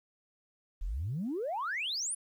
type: exponential sweep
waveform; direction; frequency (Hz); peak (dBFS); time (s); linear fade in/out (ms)
sine; up; 34.65 to 10310; -31; 0.81-2.15; 10
effects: tanh soft clip ceiling -28 dBFS + 11-bit